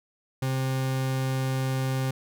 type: tone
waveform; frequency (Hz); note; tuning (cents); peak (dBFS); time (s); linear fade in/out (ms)
40% pulse; 131.9; C3; +14; -24; 0.42-2.11; 5
effects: none